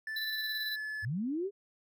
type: tone with pitch glide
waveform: triangle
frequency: 1757 to 1723.8 Hz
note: A6 to A6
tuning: -3 to -36 cents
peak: -34 dBFS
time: 0.07-1.05 s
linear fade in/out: 2 ms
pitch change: -33 cents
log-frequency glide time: 0.26-0.81 s
type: tone with tremolo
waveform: square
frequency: 3987 Hz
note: B7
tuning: 16 cents sharp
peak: -35 dBFS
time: 0.16-0.76 s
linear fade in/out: 5 ms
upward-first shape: square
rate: 18 Hz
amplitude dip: 40%
type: linear sweep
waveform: sine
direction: up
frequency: 87.31 to 415.3 Hz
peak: -31 dBFS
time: 1.02-1.51 s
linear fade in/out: 50 ms
effects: none